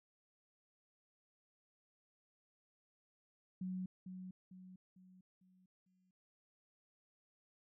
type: tone with echo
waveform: sine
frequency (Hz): 185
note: F#3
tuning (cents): 0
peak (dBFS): -39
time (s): 3.61-3.86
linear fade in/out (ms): 5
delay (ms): 450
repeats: 5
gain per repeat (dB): -7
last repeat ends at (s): 6.11
effects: none